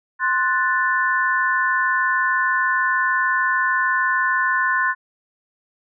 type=chord; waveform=sine; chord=F# diminished; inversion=second; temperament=equal; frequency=1046.5 / 1480 / 1760 Hz; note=C6 / F#6 / A6; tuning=0 / 0 / 0 cents; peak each=-21 dBFS; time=0.19-4.95 s; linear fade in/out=50 ms; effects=none

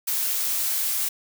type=noise; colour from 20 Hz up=blue; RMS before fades=-25 dBFS; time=0.07-1.09 s; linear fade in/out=10 ms; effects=none

